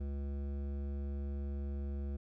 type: tone with hard clipping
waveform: sine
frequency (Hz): 70.2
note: C#2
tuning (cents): +22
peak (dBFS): -38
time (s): 0-2.17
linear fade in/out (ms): 10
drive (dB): 13
effects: none